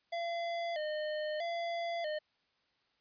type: tone with vibrato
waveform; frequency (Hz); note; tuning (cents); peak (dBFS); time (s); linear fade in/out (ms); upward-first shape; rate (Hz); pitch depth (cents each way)
square; 645; E5; -38; -35; 0.12-2.19; 10; square; 0.78; 96
effects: white hiss -75 dBFS RMS until 3 s + resampled to 11025 Hz